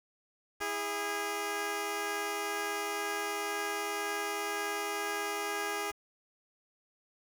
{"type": "tone pair together", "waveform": "10% pulse", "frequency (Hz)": [328.4, 410], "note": ["E4", "G#4"], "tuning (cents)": [-6, -22], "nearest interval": "major third", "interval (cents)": 384, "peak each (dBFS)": [-32, -25], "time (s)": [0.6, 5.92], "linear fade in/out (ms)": 20, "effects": ["8-bit"]}